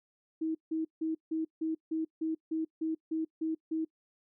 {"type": "tone bursts", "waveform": "sine", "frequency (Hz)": 319.6, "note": "D#4", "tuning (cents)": 47, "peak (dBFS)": -29, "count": 12, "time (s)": [0.41, 3.85], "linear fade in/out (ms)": 10, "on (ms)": 140, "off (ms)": 160, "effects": ["noise-tail reverb RT60 0.1 s tail -22 dB re dry"]}